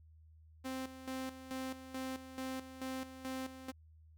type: tone with tremolo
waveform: sawtooth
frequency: 261.6 Hz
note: C4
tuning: in tune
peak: -35 dBFS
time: 0.64-3.72 s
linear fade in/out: 20 ms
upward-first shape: square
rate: 2.3 Hz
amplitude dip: 70%
effects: added 79 Hz sine -58 dBFS peak until 4.17 s